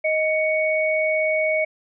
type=tone pair together; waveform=sine; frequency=626 / 2231 Hz; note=D#5 / C#7; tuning=+10 / +11 cents; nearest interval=octave + minor seventh; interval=2201 cents; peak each=-20 / -22 dBFS; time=0.04-1.65 s; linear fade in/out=10 ms; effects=none